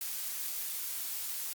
blue noise, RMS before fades -37 dBFS, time 0.01-1.53 s, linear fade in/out 2 ms, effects Opus 48 kbps

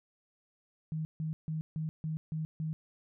sine tone bursts, 157.4 Hz, D#3, 20 cents sharp, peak -32 dBFS, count 7, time 0.92-2.73 s, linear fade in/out 0 ms, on 130 ms, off 150 ms, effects none

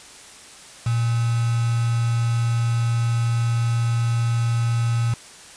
sine tone with quantisation, 116.8 Hz, A#2, 4 cents sharp, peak -18 dBFS, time 0.86-5.14 s, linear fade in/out 5 ms, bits 5, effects white hiss -43 dBFS RMS until 5.56 s + resampled to 22050 Hz

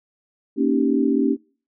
sine chord, Eb dominant seventh, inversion second, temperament equal with one note detuned, 233.1 / 277.2 / 313.1 / 392 Hz, Bb3 / Db4 / Eb4 / G4, 0 / 0 / +11 / 0 cents, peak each -22 / -19 / -24 / -24 dBFS, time 0.56-1.37 s, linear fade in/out 50 ms, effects noise-tail reverb RT60 0.4 s tail -24 dB re dry

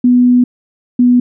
sine tone pair in turn, 246.9 / 245.9 Hz, B3 / B3, 0 / -7 cents, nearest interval unison, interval 7 cents, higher first, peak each -5 dBFS, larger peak neither, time 0.04-0.44 / 0.99-1.2 s, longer first, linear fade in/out 5 ms, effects none

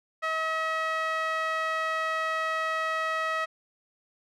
sawtooth tone with band-pass filter, 640 Hz, D#5, 49 cents sharp, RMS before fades -29 dBFS, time 0.22-3.46 s, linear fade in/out 20 ms, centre 1600 Hz, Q 2.1, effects none

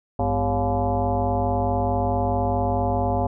sine tone with frequency modulation, 402.3 Hz, G4, 45 cents sharp, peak -19 dBFS, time 0.19-3.27 s, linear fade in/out 5 ms, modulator 152 Hz, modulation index 3, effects none

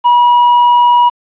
triangle tone, 967 Hz, B5, 37 cents flat, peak -3 dBFS, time 0.04-1.1 s, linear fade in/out 20 ms, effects resampled to 8000 Hz + 7-bit

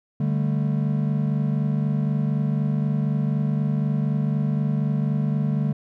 triangle chord, D suspended fourth, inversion none, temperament equal, 146.83 / 196 / 220 Hz, D3 / G3 / A3, 0 / 0 / 0 cents, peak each -20 / -25 / -25 dBFS, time 0.2-5.73 s, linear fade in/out 5 ms, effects none

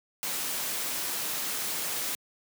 white noise, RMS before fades -32 dBFS, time 0.23-2.15 s, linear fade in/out 0 ms, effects high-pass 150 Hz 12 dB/octave

